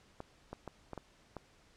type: clicks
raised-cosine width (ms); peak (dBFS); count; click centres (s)
1; -28; 6; 0.204 / 0.53 / 0.677 / 0.933 / 0.977 / 1.367
effects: pink hiss -65 dBFS RMS until 1.76 s + low-pass 7000 Hz 12 dB/octave